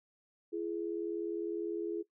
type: tone pair together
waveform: sine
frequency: 339.1 / 419 Hz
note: E4 / G#4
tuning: +49 / +15 cents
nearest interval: major third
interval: 366 cents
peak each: -36 / -37 dBFS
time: 0.52-2.03 s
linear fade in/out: 20 ms
effects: noise-tail reverb RT60 0.1 s tail -18 dB re dry